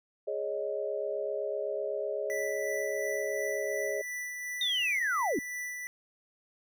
sine chord, Ab suspended fourth, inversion none, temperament equal, 415.3 / 554.4 / 622.3 Hz, Ab4 / Db5 / Eb5, 0 / 0 / 0 cents, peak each -35 dBFS, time 0.27-4.02 s, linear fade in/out 10 ms
square tone with tremolo, 1975.5 Hz, B6, in tune, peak -35 dBFS, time 2.3-5.87 s, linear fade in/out 0 ms, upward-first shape sine, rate 2.8 Hz, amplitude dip 30%
sine linear sweep, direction down, 3729 to 233.2 Hz, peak -27 dBFS, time 4.61-5.39 s, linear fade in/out 2 ms
effects none

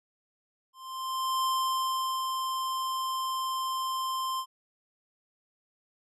square tone with ADSR envelope, 1046.5 Hz, C6, in tune, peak -26 dBFS, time 0.73-4.46 s, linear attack 710 ms, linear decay 780 ms, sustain -4 dB, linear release 69 ms, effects resampled to 32000 Hz

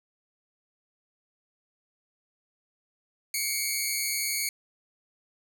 10% pulse tone pair together, 2149 / 2277 Hz, C7 / C#7, +46 / +46 cents, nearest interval minor second, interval 100 cents, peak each -21 dBFS, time 3.34-4.49 s, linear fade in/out 2 ms, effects none

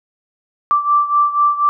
sine beating tone pair, 1170 / 1174.1 Hz, D6 / D6, -7 / -1 cents, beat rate 4.1 Hz, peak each -13 / -17 dBFS, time 0.71-1.69 s, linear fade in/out 0 ms, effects none

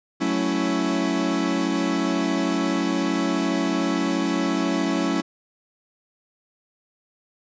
40% pulse chord, F# minor seventh, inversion none, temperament equal with one note detuned, 185.96 / 220 / 277.2 / 329.6 Hz, F#3 / A3 / C#4 / E4, +9 / 0 / 0 / 0 cents, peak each -27 / -28 / -24 / -25 dBFS, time 0.2-5.22 s, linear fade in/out 20 ms, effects resampled to 16000 Hz

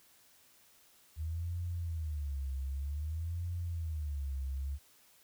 sine tone with vibrato, 76.4 Hz, D#2, 31 cents flat, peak -34 dBFS, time 1.16-4.79 s, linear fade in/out 50 ms, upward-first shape sine, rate 0.53 Hz, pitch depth 230 cents each way, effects white hiss -64 dBFS RMS until 5.23 s

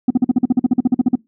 sine tone bursts, 249.4 Hz, B3, 17 cents sharp, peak -6 dBFS, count 16, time 0.08-1.155 s, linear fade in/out 5 ms, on 25 ms, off 45 ms, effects noise-tail reverb RT60 0.2 s tail -24 dB re dry + tanh soft clip ceiling -8 dBFS

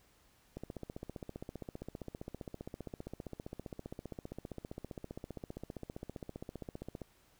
click train, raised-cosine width 2 ms, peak -29 dBFS, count 99, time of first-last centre 0.57-7.017 s, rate 15.2 Hz, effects pink hiss -68 dBFS RMS until 7.39 s

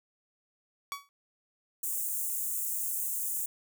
sawtooth tone with exponential decay, 1130 Hz, C#6, 33 cents sharp, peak -28 dBFS, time 0.92-1.09 s, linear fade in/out 0 ms, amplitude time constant 36 ms
white high-pass noise, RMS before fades -33 dBFS, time 1.83-3.46 s, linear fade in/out 5 ms, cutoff 7000 Hz, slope 48 dB/octave
effects none

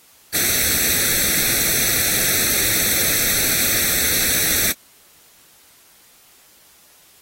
white noise with comb filter, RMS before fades -18 dBFS, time 0.33-4.73 s, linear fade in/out 20 ms, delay 0.5 ms, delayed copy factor +0.85, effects white hiss -51 dBFS RMS until 7.21 s + AAC 48 kbps

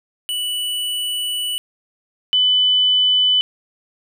square / sine tone pair in turn, 2960 / 3000 Hz, F#7 / F#7, 0 / +23 cents, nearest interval unison, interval 23 cents, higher second, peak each -21 / -12 dBFS, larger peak second, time 0.29-1.58 / 2.33-3.41 s, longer first, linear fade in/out 0 ms, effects none

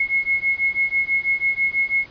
sine beating tone pair, 2169 / 2175.1 Hz, C#7 / C#7, -38 / -33 cents, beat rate 6.1 Hz, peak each -21 / -21 dBFS, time 0-2.06 s, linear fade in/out 5 ms, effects pink hiss -46 dBFS RMS until 2.1 s + resampled to 11025 Hz

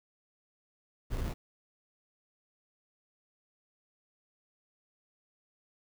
brown noise with sample-and-hold, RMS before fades -34 dBFS, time 1.1-1.34 s, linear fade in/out 20 ms, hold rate 1575 Hz, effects none

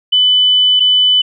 sine tone pair in turn, 3000 / 3000 Hz, F#7 / F#7, +23 / +23 cents, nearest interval unison, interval 0 cents, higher neither, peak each -7 dBFS, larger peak neither, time 0.12-0.8 / 0.8-1.22 s, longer first, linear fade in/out 10 ms, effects none

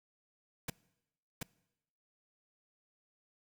pink noise with echo, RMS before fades -37 dBFS, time 0.68-0.7 s, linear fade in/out 5 ms, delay 730 ms, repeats 1, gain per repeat -2 dB, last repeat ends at 1.43 s, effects noise-tail reverb RT60 0.9 s tail -23 dB re dry

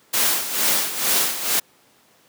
white noise with tremolo, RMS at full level -18 dBFS, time 0.13-1.6 s, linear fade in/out 10 ms, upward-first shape sine, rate 2.2 Hz, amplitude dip 70%, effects pink hiss -56 dBFS RMS until 2.28 s + high-pass 200 Hz 12 dB/octave

